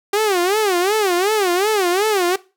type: tone with vibrato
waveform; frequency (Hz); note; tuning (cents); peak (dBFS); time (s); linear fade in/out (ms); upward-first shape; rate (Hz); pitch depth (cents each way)
sawtooth; 390.2; G4; -8; -11; 0.13-2.36; 5; sine; 2.7; 200
effects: noise-tail reverb RT60 0.3 s tail -20 dB re dry